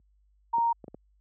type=tone; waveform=sine; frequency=931 Hz; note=A#5; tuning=2 cents flat; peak=-22 dBFS; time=0.53-0.73 s; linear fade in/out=10 ms
type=clicks; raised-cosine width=2 ms; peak=-28 dBFS; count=4; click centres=0.583 / 0.842 / 0.881 / 0.945 s
effects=added 50 Hz sine -43 dBFS peak until 1.2 s + high-pass 150 Hz 12 dB/octave